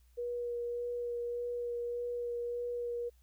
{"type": "tone with vibrato", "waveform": "sine", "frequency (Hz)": 480, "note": "B4", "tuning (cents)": -49, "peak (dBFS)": -34, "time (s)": [0.17, 3.1], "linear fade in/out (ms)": 20, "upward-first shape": "sine", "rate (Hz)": 1.7, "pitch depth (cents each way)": 12, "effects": ["added 60 Hz sine -61 dBFS peak until 3.22 s", "white hiss -74 dBFS RMS until 3.22 s"]}